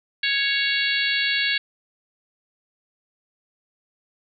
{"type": "harmonic tone with a mistuned harmonic", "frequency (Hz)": 554.4, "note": "C#5", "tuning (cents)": 0, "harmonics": [3, 4, 5, 6, 7, 8], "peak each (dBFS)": [-25, -26, -27, -28, -28, -29], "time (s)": [0.23, 1.58], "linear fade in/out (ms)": 5, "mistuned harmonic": 6, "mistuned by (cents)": 19, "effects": []}